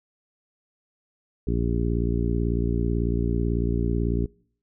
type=harmonic tone; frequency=58.1 Hz; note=A#1; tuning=5 cents flat; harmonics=1 / 2 / 3 / 4 / 5 / 6 / 7; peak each=-25 / -28 / -30 / -31 / -32 / -33 / -33 dBFS; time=1.47-4.26 s; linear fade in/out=5 ms; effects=noise-tail reverb RT60 0.6 s tail -26 dB re dry